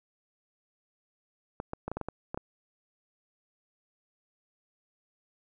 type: clicks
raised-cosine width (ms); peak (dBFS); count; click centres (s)
1; -20; 9; 1.601 / 1.734 / 1.88 / 1.916 / 1.97 / 2.013 / 2.086 / 2.345 / 2.375
effects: none